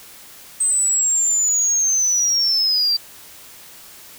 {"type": "linear sweep", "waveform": "sine", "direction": "down", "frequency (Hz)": [8260, 4659], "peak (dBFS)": -13, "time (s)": [0.6, 2.97], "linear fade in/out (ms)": 10, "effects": ["tanh soft clip ceiling -13 dBFS", "white hiss -42 dBFS RMS until 4.18 s"]}